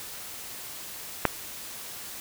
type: click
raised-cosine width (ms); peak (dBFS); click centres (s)
0.5; -4; 1.253
effects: white hiss -40 dBFS RMS until 2.2 s